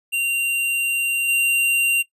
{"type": "tone with level steps", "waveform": "square", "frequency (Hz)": 2768, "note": "F7", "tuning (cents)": -16, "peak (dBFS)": [-19, -16], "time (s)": [0.12, 2.03], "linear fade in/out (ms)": 20, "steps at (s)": 1.28, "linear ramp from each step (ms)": 10, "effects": ["noise-tail reverb RT60 0.1 s tail -19 dB re dry", "resampled to 32000 Hz"]}